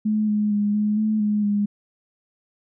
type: tone with pitch steps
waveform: sine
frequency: 213.9 / 210 / 206.3 / 210.2 / 215.9 / 209.4 / 205.1 Hz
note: A3 / G#3 / G#3 / G#3 / A3 / G#3 / G#3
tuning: -49 / +19 / -11 / +21 / -33 / +15 / -21 cents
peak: -18 dBFS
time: 0.05-1.66 s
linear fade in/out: 10 ms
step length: 230 ms
effects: none